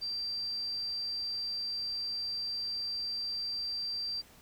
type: tone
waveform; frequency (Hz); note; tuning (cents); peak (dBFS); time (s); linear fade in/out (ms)
sine; 4700; D8; +1; -33; 0.01-4.22; 20
effects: pink hiss -58 dBFS RMS until 4.41 s